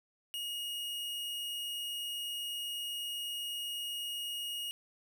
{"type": "tone", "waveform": "45% pulse", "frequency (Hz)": 2872, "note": "F7", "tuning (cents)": 48, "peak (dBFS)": -36, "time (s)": [0.34, 4.71], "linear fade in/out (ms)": 0, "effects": []}